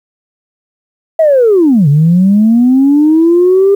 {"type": "linear two-way sweep", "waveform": "sine", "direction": "down then up", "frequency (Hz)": [659.3, 138.59, 402.9], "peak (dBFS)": -3, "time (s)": [1.19, 3.75], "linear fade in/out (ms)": 5, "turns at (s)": 1.88, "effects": ["tanh soft clip ceiling 0 dBFS", "7-bit"]}